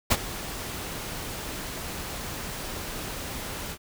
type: noise with ADSR envelope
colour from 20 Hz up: pink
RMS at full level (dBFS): -19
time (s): 0.1-3.78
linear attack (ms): 15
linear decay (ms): 46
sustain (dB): -16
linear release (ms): 65
effects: none